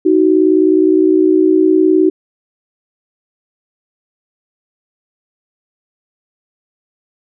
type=tone pair together; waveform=sine; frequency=314.2 / 373.7 Hz; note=D#4 / F#4; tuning=+17 / +17 cents; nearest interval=minor third; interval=300 cents; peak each=-10 dBFS; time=0.05-2.1 s; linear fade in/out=10 ms; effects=none